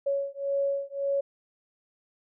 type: beating tone pair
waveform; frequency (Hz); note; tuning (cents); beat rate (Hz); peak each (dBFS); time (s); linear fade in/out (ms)
sine; 556 / 557.8; C#5 / C#5; +5 / +11; 1.8; -29; 0.06-1.21; 10
effects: none